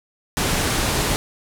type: low-pass noise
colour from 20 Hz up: pink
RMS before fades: -21 dBFS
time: 0.37-1.16 s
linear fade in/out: 0 ms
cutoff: 12000 Hz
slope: 24 dB/octave
effects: none